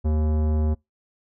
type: tone with tanh clipping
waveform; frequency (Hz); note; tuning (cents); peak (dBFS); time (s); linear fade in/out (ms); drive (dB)
sine; 77; D#2; -17; -21; 0.04-0.75; 20; 17
effects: noise-tail reverb RT60 0.2 s tail -26 dB re dry